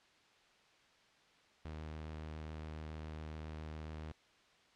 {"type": "tone with vibrato", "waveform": "sawtooth", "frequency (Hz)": 77.78, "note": "D#2", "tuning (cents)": 0, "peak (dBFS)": -40, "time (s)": [1.65, 4.12], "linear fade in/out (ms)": 0, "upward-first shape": "triangle", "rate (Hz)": 7.2, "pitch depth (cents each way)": 13, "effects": ["white hiss -67 dBFS RMS until 4.75 s", "low-pass 4000 Hz 12 dB/octave"]}